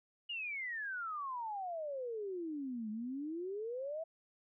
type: exponential two-way sweep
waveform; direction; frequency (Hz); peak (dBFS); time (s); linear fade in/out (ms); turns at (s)
sine; down then up; 2905 to 209.6 to 665; -38; 0.29-4.04; 10; 2.9
effects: none